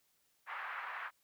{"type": "band-pass noise", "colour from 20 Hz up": "pink", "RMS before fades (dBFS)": -43, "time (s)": [0.46, 1.11], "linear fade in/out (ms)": 50, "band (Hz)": [990, 2000], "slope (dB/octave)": 24, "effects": ["white hiss -75 dBFS RMS until 1.23 s"]}